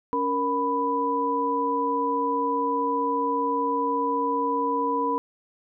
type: tone cluster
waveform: sine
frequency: 281.5 / 467.5 / 991 Hz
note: C#4 / A#4 / B5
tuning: +27 / +5 / +6 cents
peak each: -29 / -28 / -24 dBFS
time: 0.13-5.18 s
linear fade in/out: 0 ms
effects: none